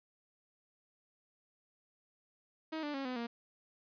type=tone with pitch steps; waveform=sawtooth; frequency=316.9 / 294 / 272.7 / 253 / 234.7 Hz; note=D#4 / D4 / C#4 / B3 / A#3; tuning=+32 / +2 / -28 / +42 / +12 cents; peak=-33 dBFS; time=2.72-3.27 s; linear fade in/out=10 ms; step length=110 ms; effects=resampled to 11025 Hz